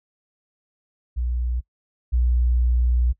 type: tone pair in turn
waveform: sine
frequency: 60.7 / 60.7 Hz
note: B1 / B1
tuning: -29 / -29 cents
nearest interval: unison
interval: 0 cents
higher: neither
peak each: -21 / -16 dBFS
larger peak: second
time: 1.16-1.61 / 2.12-3.13 s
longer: second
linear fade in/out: 20 ms
effects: noise-tail reverb RT60 0.1 s tail -22 dB re dry